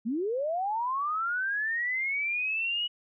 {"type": "linear sweep", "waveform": "sine", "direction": "up", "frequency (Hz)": [206.5, 2939], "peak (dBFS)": -27, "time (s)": [0.05, 2.88], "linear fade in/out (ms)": 20, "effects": []}